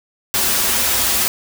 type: noise with comb filter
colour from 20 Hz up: white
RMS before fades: -17 dBFS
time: 0.34-1.28 s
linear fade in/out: 0 ms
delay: 6.6 ms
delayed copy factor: -0.85
effects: none